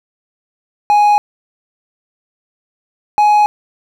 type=tone pair in turn; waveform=triangle; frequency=830.6 / 837.3 Hz; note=G#5 / G#5; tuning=0 / +14 cents; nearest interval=unison; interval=14 cents; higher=second; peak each=-5 dBFS; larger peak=neither; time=0.9-1.18 / 3.18-3.46 s; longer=neither; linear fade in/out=0 ms; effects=none